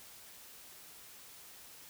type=silence; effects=white hiss -54 dBFS RMS until 1.89 s